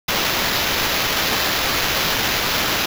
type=noise with sample-and-hold; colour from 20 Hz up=violet; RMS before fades=-20 dBFS; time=0.08-2.86 s; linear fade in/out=5 ms; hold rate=8820 Hz; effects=none